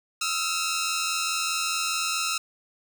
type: tone pair together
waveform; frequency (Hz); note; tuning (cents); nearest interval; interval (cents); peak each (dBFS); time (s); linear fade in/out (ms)
10% pulse; 1279 / 1363.8; D#6 / F6; +47 / -42; minor second; 111; -20; 0.21-2.38; 5
effects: 9-bit